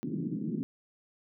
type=band-pass noise; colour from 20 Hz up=pink; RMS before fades=-34 dBFS; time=0.03-0.63 s; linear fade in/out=0 ms; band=150 to 340 Hz; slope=48 dB/octave; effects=none